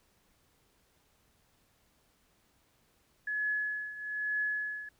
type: tone with tremolo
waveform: sine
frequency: 1700 Hz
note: G#6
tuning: 40 cents sharp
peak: -28 dBFS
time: 3.27-4.89 s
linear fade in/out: 5 ms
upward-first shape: triangle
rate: 1.1 Hz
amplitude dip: 80%
effects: pink hiss -70 dBFS RMS until 4.99 s